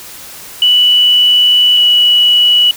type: tone pair in turn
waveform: sine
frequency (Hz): 2960 / 2940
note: F#7 / F#7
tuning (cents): 0 / -12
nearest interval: unison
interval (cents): 12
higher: first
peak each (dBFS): -5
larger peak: neither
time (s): 0.62-1.77 / 1.77-2.71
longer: first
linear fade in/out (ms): 2
effects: white hiss -31 dBFS RMS until 2.76 s